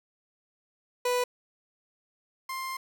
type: tone pair in turn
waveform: 30% pulse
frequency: 493.9 / 1052.9 Hz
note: B4 / C6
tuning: 0 / +11 cents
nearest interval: octave + minor second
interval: 1311 cents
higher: second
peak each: -22 / -30 dBFS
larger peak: first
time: 1.05-1.24 / 2.49-2.77 s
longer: second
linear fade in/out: 5 ms
effects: 9-bit